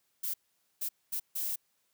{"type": "noise bursts at uneven times", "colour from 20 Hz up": "violet", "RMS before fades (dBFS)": -34, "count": 4, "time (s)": [[0.23, 0.34], [0.81, 0.89], [1.12, 1.2], [1.35, 1.56]], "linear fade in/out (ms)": 10, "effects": ["white hiss -75 dBFS RMS until 1.93 s", "high-pass 60 Hz 12 dB/octave"]}